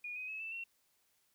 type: tone with pitch steps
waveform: sine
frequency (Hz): 2443 / 2510 / 2579 / 2650 / 2723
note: D#7 / D#7 / E7 / E7 / F7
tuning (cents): -32 / +15 / -39 / +9 / -44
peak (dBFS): -40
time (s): 0.04-0.64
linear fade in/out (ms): 5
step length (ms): 120
effects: white hiss -75 dBFS RMS until 1.34 s